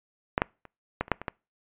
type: clicks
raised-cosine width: 0.5 ms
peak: -7 / -6 / -30 / -11 / -28 / -6 / -21 / -14 dBFS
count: 8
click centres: 0.379 / 0.419 / 0.653 / 1.01 / 1.081 / 1.117 / 1.216 / 1.282 s
effects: noise-tail reverb RT60 0.3 s tail -26 dB re dry + resampled to 8000 Hz